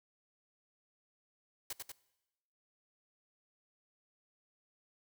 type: noise with echo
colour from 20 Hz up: white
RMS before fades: -40 dBFS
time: 1.7-1.73 s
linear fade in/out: 5 ms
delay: 95 ms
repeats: 2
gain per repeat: -3 dB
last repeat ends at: 1.92 s
effects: noise-tail reverb RT60 1.0 s tail -21 dB re dry